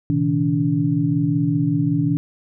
sine tone cluster, 119.5 / 135.3 / 160.6 / 287 Hz, A#2 / C#3 / E3 / D4, +43 / -42 / -45 / -40 cents, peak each -25 / -25 / -20 / -20 dBFS, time 0.1-2.17 s, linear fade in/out 0 ms, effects none

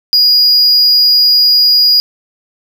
triangle tone, 4885 Hz, D#8, 33 cents flat, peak -4 dBFS, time 0.13-2 s, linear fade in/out 0 ms, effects none

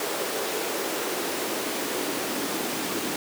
pink noise with high-pass filter sweep, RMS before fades -29 dBFS, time 0-3.16 s, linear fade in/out 2 ms, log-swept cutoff 420 to 270 Hz, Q 2.2, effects none

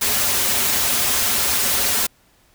white noise with comb filter, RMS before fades -19 dBFS, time 0.01-2.07 s, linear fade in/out 10 ms, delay 6.2 ms, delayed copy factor -0.75, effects pink hiss -57 dBFS RMS until 2.54 s

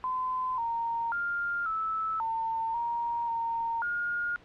sine tone with pitch steps, 1022 / 926 / 1401 / 1309 / 903 / 939 / 921 / 1424 Hz, C6 / A#5 / F6 / E6 / A5 / A#5 / A#5 / F6, -41 / -12 / +5 / -13 / +45 / +12 / -21 / +33 cents, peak -28 dBFS, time 0.04-4.36 s, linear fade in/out 0 ms, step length 540 ms, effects pink hiss -56 dBFS RMS until 4.44 s + low-pass 3000 Hz 12 dB/octave

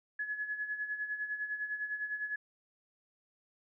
sine tone with tremolo, 1698 Hz, G#6, 38 cents sharp, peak -32 dBFS, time 0.19-2.36 s, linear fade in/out 5 ms, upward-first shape sine, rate 9.9 Hz, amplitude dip 65%, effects none

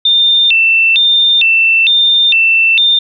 sine tone with vibrato, 3108 Hz, G7, 16 cents flat, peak -6 dBFS, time 0.05-2.99 s, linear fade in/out 5 ms, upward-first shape square, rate 1.1 Hz, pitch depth 260 cents each way, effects none

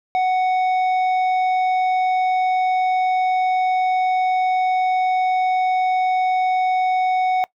sine tone with tanh clipping, 742 Hz, F#5, 5 cents sharp, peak -17 dBFS, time 0.15-7.44 s, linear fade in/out 0 ms, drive 8 dB, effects noise-tail reverb RT60 0.1 s tail -21 dB re dry

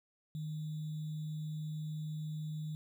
sine tone with sample-and-hold, 154.4 Hz, D#3, 13 cents flat, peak -37 dBFS, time 0.35-2.75 s, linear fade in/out 0 ms, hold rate 3675 Hz, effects none

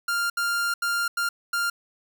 45% pulse tone bursts at uneven times, 1396.9 Hz, F6, in tune, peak -23 dBFS, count 5, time 0.08-0.3 / 0.37-0.74 / 0.82-1.08 / 1.17-1.29 / 1.53-1.7 s, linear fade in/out 5 ms, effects none

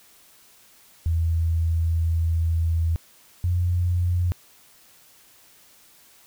sine tone pair in turn, 82.41 / 88.27 Hz, E2 / F2, 0 / +19 cents, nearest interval minor second, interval 119 cents, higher second, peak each -19 dBFS, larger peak neither, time 1.06-2.96 / 3.44-4.32 s, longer first, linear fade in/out 0 ms, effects white hiss -54 dBFS RMS until 6.26 s

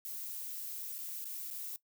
violet noise with dropouts, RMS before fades -42 dBFS, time 0.05-1.76 s, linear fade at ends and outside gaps 0 ms, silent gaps 0.982-0.988 / 1.243-1.254 / 1.503-1.51 s, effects noise-tail reverb RT60 0.1 s tail -18 dB re dry

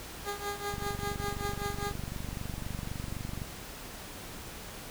15% pulse tone with tremolo, 407.1 Hz, G#4, 35 cents flat, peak -25 dBFS, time 0.24-1.94 s, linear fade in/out 50 ms, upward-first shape triangle, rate 5.1 Hz, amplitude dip 90%
click train, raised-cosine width 5 ms, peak -25 dBFS, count 65, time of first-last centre 0.74-3.418 s, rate 23.9 Hz
effects pink hiss -44 dBFS RMS until 4.9 s

